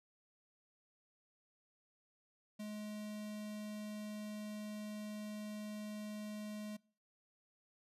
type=tone with notch filter; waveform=square; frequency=211 Hz; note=G#3; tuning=28 cents sharp; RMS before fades=-45 dBFS; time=2.59-6.77 s; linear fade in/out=10 ms; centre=1300 Hz; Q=1.6; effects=noise-tail reverb RT60 0.5 s tail -25 dB re dry + resampled to 32000 Hz